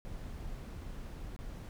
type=noise with dropouts; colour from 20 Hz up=brown; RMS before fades=-43 dBFS; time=0.05-1.69 s; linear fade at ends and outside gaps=0 ms; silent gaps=1.363-1.39 s; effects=none